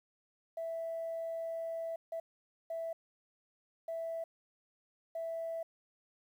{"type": "tone bursts at uneven times", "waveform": "sine", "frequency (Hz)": 659.3, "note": "E5", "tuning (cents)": 0, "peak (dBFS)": -35, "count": 5, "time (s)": [[0.57, 1.96], [2.12, 2.2], [2.7, 2.93], [3.88, 4.24], [5.15, 5.63]], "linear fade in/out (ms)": 5, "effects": ["tanh soft clip ceiling -32 dBFS", "11-bit"]}